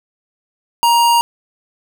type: tone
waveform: square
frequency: 941 Hz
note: A#5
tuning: 16 cents sharp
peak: -10 dBFS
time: 0.83-1.21 s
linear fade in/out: 0 ms
effects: none